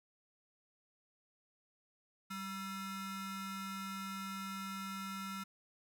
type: ring-modulated tone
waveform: 40% pulse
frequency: 770 Hz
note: G5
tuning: 31 cents flat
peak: -37 dBFS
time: 2.3-5.44 s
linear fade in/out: 10 ms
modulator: 575 Hz
effects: none